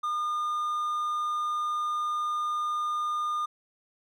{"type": "tone", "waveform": "triangle", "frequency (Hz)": 1214, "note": "D#6", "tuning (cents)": -43, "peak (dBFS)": -25, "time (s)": [0.03, 3.46], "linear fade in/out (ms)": 10, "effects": []}